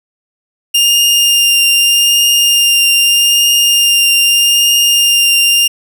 sawtooth tone with vibrato, 2807 Hz, F7, 8 cents sharp, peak -4 dBFS, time 0.74-5.68 s, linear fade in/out 10 ms, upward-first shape triangle, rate 0.81 Hz, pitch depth 14 cents each way, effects none

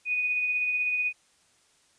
sine tone with tremolo, 2481 Hz, D#7, 6 cents flat, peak -23 dBFS, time 0.05-1.13 s, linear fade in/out 50 ms, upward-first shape sine, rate 16 Hz, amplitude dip 30%, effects white hiss -64 dBFS RMS until 1.98 s + resampled to 22050 Hz

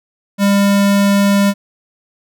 square tone, 200.2 Hz, G3, 37 cents sharp, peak -10 dBFS, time 0.38-1.54 s, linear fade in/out 50 ms, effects none

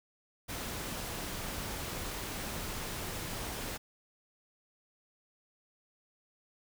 pink noise, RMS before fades -39 dBFS, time 0.48-3.78 s, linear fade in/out 20 ms, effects none

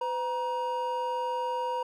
triangle tone pair together, 506.3 / 947 Hz, B4 / A#5, +43 / +27 cents, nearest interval major seventh, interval 1084 cents, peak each -31 / -28 dBFS, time 0.01-1.83 s, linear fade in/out 5 ms, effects none

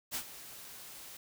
white noise with ADSR envelope, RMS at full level -35 dBFS, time 0.11-1.17 s, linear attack 41 ms, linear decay 79 ms, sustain -14 dB, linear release 4 ms, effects none

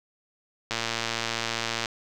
click train, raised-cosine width 0.2 ms, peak -10 dBFS, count 133, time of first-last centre 0.71-1.858 s, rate 115 Hz, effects none

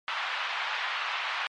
pink band-pass noise, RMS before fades -32 dBFS, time 0.08-1.47 s, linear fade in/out 0 ms, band 910 to 3400 Hz, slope 24 dB/octave, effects MP3 48 kbps

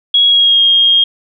sine tone with pitch glide, 3322 to 3241 Hz, G#7 to G#7, 0 to -43 cents, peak -6 dBFS, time 0.14-1.04 s, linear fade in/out 5 ms, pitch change -43 cents, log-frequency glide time 0.26-0.62 s, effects none

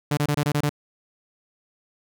sawtooth tone bursts, 146.83 Hz, D3, in tune, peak -16 dBFS, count 7, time 0.11-0.694 s, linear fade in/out 5 ms, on 62 ms, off 25 ms, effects none

